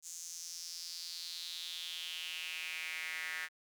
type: tone with high-pass filter sweep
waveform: square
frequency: 85 Hz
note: F2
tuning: 46 cents flat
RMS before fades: -43 dBFS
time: 0.02-3.49 s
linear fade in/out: 50 ms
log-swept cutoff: 6900 to 1800 Hz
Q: 4.5
effects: none